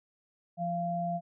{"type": "tone pair together", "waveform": "sine", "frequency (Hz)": [172.62, 690], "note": ["F3", "F5"], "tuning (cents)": [-20, -21], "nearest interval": "2 octaves", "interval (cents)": 2399, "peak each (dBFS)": [-34, -31], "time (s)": [0.57, 1.21], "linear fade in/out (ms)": 50, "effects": []}